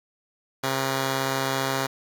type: tone pair together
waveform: 5% pulse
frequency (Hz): 134.4 / 479.7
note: C3 / A#4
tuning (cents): +47 / +50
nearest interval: octave + minor seventh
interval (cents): 2203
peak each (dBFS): -13 / -21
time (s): 0.63-1.87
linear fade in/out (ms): 10
effects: none